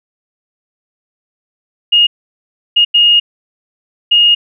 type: tone bursts at uneven times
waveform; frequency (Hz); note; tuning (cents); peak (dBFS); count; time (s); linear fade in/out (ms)
sine; 2856; F7; +38; -5; 4; 1.92-2.07 / 2.76-2.85 / 2.94-3.2 / 4.11-4.35; 10
effects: none